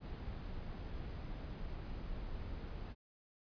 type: noise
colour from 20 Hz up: brown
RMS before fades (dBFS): -44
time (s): 0-2.95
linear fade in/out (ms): 50
effects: resampled to 11025 Hz